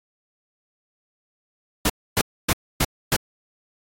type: noise bursts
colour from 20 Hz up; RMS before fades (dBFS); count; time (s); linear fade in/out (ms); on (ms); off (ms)
pink; -19; 5; 1.85-3.165; 5; 47; 270
effects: AAC 64 kbps